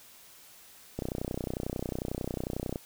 click train, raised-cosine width 2 ms, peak -19 dBFS, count 56, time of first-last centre 0.99-2.758 s, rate 31.1 Hz, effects white hiss -54 dBFS RMS until 2.85 s

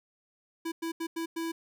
square tone bursts at uneven times, 330 Hz, E4, 2 cents sharp, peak -32 dBFS, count 5, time 0.65-0.72 / 0.82-0.92 / 1-1.07 / 1.16-1.26 / 1.36-1.52 s, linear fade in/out 10 ms, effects none

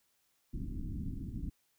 pink low-pass noise, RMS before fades -39 dBFS, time 0.53-1.5 s, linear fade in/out 10 ms, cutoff 300 Hz, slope 48 dB/octave, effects white hiss -75 dBFS RMS until 1.78 s

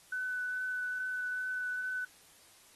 sine tone with vibrato, 1500 Hz, F#6, 23 cents sharp, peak -33 dBFS, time 0.12-2.05 s, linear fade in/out 5 ms, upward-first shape triangle, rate 2.4 Hz, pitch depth 12 cents each way, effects white hiss -60 dBFS RMS until 2.75 s + AAC 32 kbps

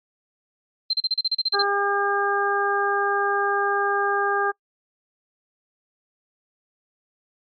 sine tone bursts, 4133 Hz, C8, 22 cents flat, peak -18 dBFS, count 11, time 0.9-1.624 s, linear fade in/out 5 ms, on 34 ms, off 35 ms
harmonic tone, 402.4 Hz, G4, 45 cents sharp, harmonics 1 / 2 / 3 / 4, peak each -25 / -25 / -25 / -25 dBFS, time 1.53-4.52 s, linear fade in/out 20 ms
effects noise-tail reverb RT60 0.1 s tail -26 dB re dry + MP3 32 kbps

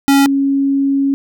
square / sine tone pair in turn, 277.2 / 275.7 Hz, C#4 / C#4, 0 / -9 cents, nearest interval unison, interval 9 cents, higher first, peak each -8 / -11 dBFS, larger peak first, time 0.08-0.26 / 0.26-1.14 s, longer second, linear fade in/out 0 ms, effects none

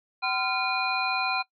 sine tone cluster, 763 / 1023 / 1385 / 2439 / 4097 Hz, G5 / C6 / F6 / D#7 / C8, -47 / -39 / -15 / -35 / -37 cents, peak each -30 / -32 / -32 / -28 / -33 dBFS, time 0.22-1.43 s, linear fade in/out 20 ms, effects noise-tail reverb RT60 0.1 s tail -21 dB re dry

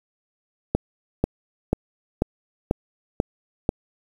click train, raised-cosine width 2 ms, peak -5 dBFS, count 7, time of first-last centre 0.75-3.691 s, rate 2.04 Hz, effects 7-bit

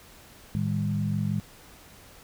sine tone cluster, 109.4 / 156.2 / 201.7 Hz, A2 / D#3 / G3, -9 / +7 / +50 cents, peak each -29 dBFS, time 0.55-1.4 s, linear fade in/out 0 ms, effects pink hiss -51 dBFS RMS until 2.23 s

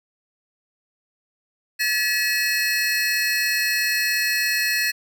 square tone cluster, 1717 / 1923 / 2578 / 4309 Hz, A6 / B6 / E7 / C#8, -43 / -47 / -39 / -50 cents, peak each -26 dBFS, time 1.79-4.92 s, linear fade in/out 20 ms, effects none

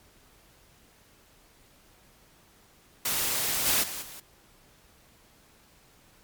white noise with level steps, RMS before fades -28 / -24 / -36 / -44 dBFS, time 3.05-4.2 s, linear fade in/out 5 ms, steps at 3.65 / 3.82 / 4.01 s, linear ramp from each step 20 ms, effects pink hiss -59 dBFS RMS until 6.23 s + MP3 96 kbps

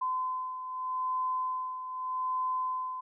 sine beating tone pair, 1023 / 1023.82 Hz, C6 / C6, -39 / -38 cents, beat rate 0.82 Hz, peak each -31 / -38 dBFS, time 0.01-3.01 s, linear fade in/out 10 ms, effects none

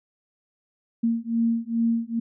sine beating tone pair, 229.2 / 231.6 Hz, A#3 / A#3, -29 / -11 cents, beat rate 2.4 Hz, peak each -24 dBFS, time 1.03-2.2 s, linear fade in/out 10 ms, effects none

